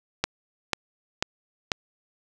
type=click train; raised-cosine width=0.2 ms; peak=-5 dBFS; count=4; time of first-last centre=0.24-1.718 s; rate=2.03 Hz; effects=none